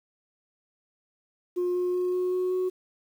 sine tone with pitch steps, 357.1 / 359.4 / 361.7 / 364 / 366.3 / 368.6 Hz, F4 / F4 / F#4 / F#4 / F#4 / F#4, +39 / +50 / -39 / -28 / -17 / -7 cents, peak -22 dBFS, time 1.56-2.7 s, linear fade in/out 20 ms, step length 190 ms, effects tanh soft clip ceiling -22 dBFS + 9-bit

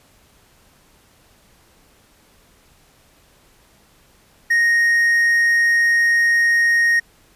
triangle tone, 1864.7 Hz, A#6, in tune, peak -11 dBFS, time 4.5-7 s, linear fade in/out 10 ms, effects pink hiss -54 dBFS RMS until 7.35 s + resampled to 32000 Hz

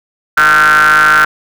square ring-modulated tone, 74.9 Hz, D2, 35 cents sharp, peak -3 dBFS, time 0.37-1.25 s, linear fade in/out 5 ms, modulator 1450 Hz, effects none

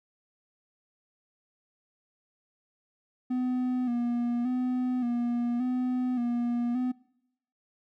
triangle tone with vibrato, 245.5 Hz, B3, 10 cents flat, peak -24 dBFS, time 3.3-6.92 s, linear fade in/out 10 ms, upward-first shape square, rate 0.87 Hz, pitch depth 44 cents each way, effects noise-tail reverb RT60 0.8 s tail -22 dB re dry

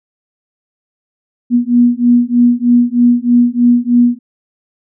sine beating tone pair, 240 / 243.2 Hz, B3 / B3, -49 / -26 cents, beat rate 3.2 Hz, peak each -10 dBFS, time 1.5-4.19 s, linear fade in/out 50 ms, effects none

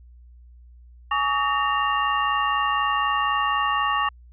sine tone cluster, 838 / 1133 / 1257 / 1833 / 2792 Hz, G#5 / C#6 / D#6 / A#6 / F7, +15 / +37 / +17 / -30 / -1 cents, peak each -28 / -22 / -30 / -28 / -30 dBFS, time 1.11-4.09 s, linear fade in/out 5 ms, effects added 60 Hz sine -45 dBFS peak until 4.32 s

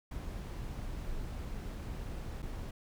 brown noise with dropouts, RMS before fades -40 dBFS, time 0.11-2.71 s, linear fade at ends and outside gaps 5 ms, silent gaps 2.422-2.426 s, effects none

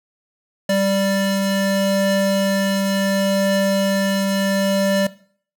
square tone pair together, 196 / 587.3 Hz, G3 / D5, 0 / 0 cents, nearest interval octave + perfect fifth, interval 1900 cents, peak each -20 dBFS, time 0.69-5.07 s, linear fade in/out 5 ms, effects noise-tail reverb RT60 0.5 s tail -18 dB re dry

